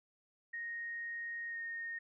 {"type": "tone with pitch glide", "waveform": "sine", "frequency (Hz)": [1864.7, 1847.5], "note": ["A#6", "A#6"], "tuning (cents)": [0, -16], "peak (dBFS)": -39, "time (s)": [0.53, 1.99], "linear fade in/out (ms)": 10, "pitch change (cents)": -16, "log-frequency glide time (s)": [1.48, 1.58], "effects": []}